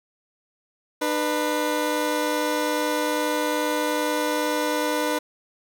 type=tone pair together; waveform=20% pulse; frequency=301.8 / 493.9 Hz; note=D4 / B4; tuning=+47 / 0 cents; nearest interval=major sixth; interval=853 cents; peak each=-20 / -20 dBFS; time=1.01-5.19 s; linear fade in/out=10 ms; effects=none